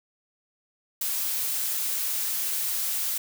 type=noise; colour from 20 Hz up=blue; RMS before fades=-28 dBFS; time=1.01-3.18 s; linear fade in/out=5 ms; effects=none